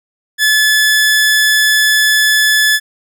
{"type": "tone", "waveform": "sawtooth", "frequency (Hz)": 1725, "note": "A6", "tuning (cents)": -35, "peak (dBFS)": -5, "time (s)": [0.38, 2.8], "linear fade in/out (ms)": 50, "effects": []}